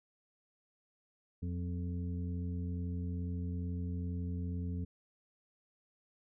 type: harmonic tone with a mistuned harmonic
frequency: 87.1 Hz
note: F2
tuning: 4 cents flat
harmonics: 1 / 2 / 3 / 5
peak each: -36 / -41 / -45 / -53 dBFS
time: 1.42-4.85 s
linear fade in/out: 10 ms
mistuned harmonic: 2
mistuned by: +47 cents
effects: none